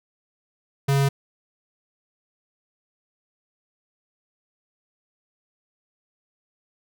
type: tone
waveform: square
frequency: 138.59 Hz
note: C#3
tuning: in tune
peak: -18 dBFS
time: 0.88-1.09 s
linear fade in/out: 10 ms
effects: none